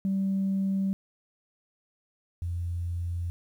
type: tone pair in turn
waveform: sine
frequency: 193.7 / 86.48 Hz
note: G3 / F2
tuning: -20 / -16 cents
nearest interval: octave + major second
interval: 1396 cents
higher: first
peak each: -23 / -28 dBFS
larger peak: first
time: 0.05-0.93 / 2.42-3.3 s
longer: neither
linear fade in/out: 0 ms
effects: tanh soft clip ceiling -21 dBFS + 10-bit